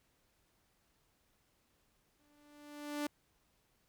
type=tone with exponential growth; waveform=sawtooth; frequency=293.7 Hz; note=D4; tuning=in tune; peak=-30 dBFS; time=2.19-3.07 s; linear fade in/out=5 ms; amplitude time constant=190 ms; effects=pink hiss -75 dBFS RMS until 3.88 s